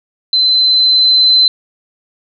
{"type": "tone with level ramp", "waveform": "sine", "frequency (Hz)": 4058, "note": "B7", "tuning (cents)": 46, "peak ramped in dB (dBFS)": [-8, -5], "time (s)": [0.33, 1.48], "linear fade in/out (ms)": 2, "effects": []}